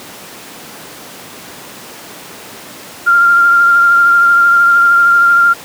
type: tone with vibrato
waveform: sine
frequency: 1391 Hz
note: F6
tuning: 7 cents flat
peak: -5 dBFS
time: 3.06-5.54 s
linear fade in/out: 20 ms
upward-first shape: sine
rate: 13 Hz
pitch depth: 17 cents each way
effects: pink hiss -31 dBFS RMS until 5.64 s + high-pass 200 Hz 12 dB/octave